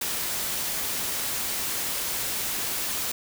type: noise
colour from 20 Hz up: white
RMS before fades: -29 dBFS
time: 0.01-3.12 s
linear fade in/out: 5 ms
effects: none